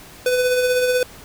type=tone with tremolo; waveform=square; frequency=500 Hz; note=B4; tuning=21 cents sharp; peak=-15 dBFS; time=0.26-1.03 s; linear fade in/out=2 ms; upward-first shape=sine; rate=16 Hz; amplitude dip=35%; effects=pink hiss -42 dBFS RMS until 1.24 s